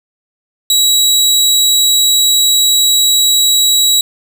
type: tone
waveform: 25% pulse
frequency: 3883 Hz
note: B7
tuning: 30 cents flat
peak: -4 dBFS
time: 0.7-4.01 s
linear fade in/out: 2 ms
effects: none